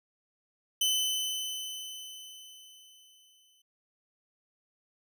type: tone with exponential decay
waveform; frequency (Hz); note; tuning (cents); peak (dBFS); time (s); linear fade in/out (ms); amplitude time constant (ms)
sawtooth; 3034; F#7; +43; -21; 0.81-3.62; 5; 610
effects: none